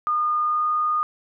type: tone with pitch glide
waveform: sine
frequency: 1219 to 1226.8 Hz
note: D#6 to D#6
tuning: -36 to -25 cents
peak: -19 dBFS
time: 0.07-1.03 s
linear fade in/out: 0 ms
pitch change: +11 cents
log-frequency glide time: 0.43-0.66 s
effects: none